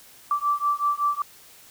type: beating tone pair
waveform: sine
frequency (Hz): 1163 / 1168.3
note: D6 / D6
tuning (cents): -17 / -9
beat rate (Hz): 5.3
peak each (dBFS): -24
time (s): 0.31-1.22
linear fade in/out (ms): 2
effects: white hiss -50 dBFS RMS until 1.7 s